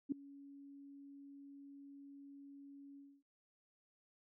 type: tone with ADSR envelope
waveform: sine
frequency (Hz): 280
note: C#4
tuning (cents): +18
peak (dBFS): -31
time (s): 0.09-3.23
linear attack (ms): 30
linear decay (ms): 4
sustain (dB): -22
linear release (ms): 260
effects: none